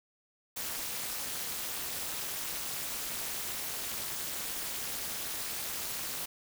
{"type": "noise with amplitude modulation", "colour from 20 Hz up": "white", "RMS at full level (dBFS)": -33, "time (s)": [0.56, 6.26], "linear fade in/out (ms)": 10, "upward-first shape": "sine", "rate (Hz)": 289, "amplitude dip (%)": 95, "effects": []}